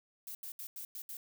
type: noise bursts at uneven times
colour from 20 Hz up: violet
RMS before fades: -44 dBFS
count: 6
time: 0.27-0.35 / 0.43-0.52 / 0.59-0.67 / 0.76-0.85 / 0.95-1.02 / 1.09-1.17 s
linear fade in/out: 2 ms
effects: none